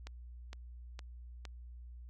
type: click train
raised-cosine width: 0.2 ms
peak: -29 dBFS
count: 4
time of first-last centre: 0.07-1.452 s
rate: 2.17 Hz
effects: added 60 Hz sine -47 dBFS peak until 2.09 s